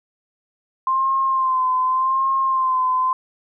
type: tone with vibrato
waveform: sine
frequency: 1046.5 Hz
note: C6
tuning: in tune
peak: -16 dBFS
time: 0.87-3.13 s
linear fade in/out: 2 ms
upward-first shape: sine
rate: 0.86 Hz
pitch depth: 41 cents each way
effects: none